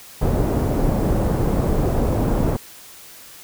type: low-pass noise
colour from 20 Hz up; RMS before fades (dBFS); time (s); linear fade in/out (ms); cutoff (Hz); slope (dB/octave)
pink; -19; 0.21-2.57; 10; 600; 12
effects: white hiss -42 dBFS RMS until 3.43 s